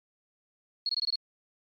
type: tone bursts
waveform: sine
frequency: 4325 Hz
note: C#8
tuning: 43 cents flat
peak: -26 dBFS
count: 6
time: 0.86-1.157 s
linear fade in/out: 2 ms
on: 32 ms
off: 21 ms
effects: MP3 48 kbps